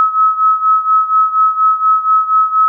sine beating tone pair, 1285 / 1289.2 Hz, E6 / E6, -45 / -39 cents, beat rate 4.2 Hz, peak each -10 / -14 dBFS, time 0-2.68 s, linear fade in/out 0 ms, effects none

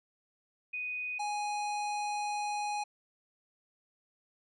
sine / square tone pair in turn, 2489 / 830.6 Hz, D#7 / G#5, 0 / 0 cents, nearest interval octave + perfect fifth, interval 1900 cents, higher first, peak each -34 / -33 dBFS, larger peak second, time 0.73-1.19 / 1.19-2.84 s, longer second, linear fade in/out 10 ms, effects resampled to 22050 Hz

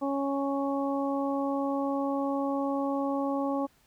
harmonic tone, 277.2 Hz, C#4, in tune, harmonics 1 / 2 / 3 / 4, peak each -29 / -32 / -35 / -37 dBFS, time 0.01-3.67 s, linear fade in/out 20 ms, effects pink hiss -65 dBFS RMS until 3.86 s

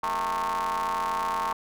40% pulse ring-modulated tone, 88.5 Hz, F2, 23 cents sharp, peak -22 dBFS, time 0.03-1.53 s, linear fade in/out 5 ms, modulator 1000 Hz, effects none

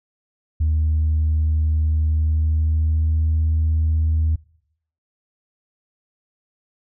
sine tone with pitch glide, 77.78 to 79.09 Hz, D#2 to D#2, 0 to +29 cents, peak -14 dBFS, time 0.6-4.36 s, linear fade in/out 10 ms, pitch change +29 cents, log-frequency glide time 2.07-3.35 s, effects noise-tail reverb RT60 0.7 s tail -24 dB re dry + tanh soft clip ceiling -13 dBFS

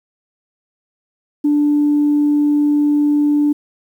sine tone, 293.7 Hz, D4, in tune, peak -10 dBFS, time 1.44-3.53 s, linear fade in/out 10 ms, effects tanh soft clip ceiling -7 dBFS + 8-bit

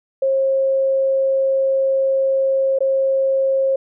sine tone with dropouts, 537 Hz, C5, 45 cents sharp, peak -14 dBFS, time 0.22-3.76 s, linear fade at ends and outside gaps 5 ms, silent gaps 2.788-2.805 s, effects none

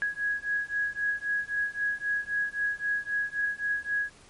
sine beating tone pair, 1661.2 / 1665 Hz, G#6 / G#6, 0 / +4 cents, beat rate 3.8 Hz, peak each -30 dBFS, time 0.02-4.1 s, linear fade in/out 0 ms, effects pink hiss -55 dBFS RMS until 4.29 s + MP3 48 kbps

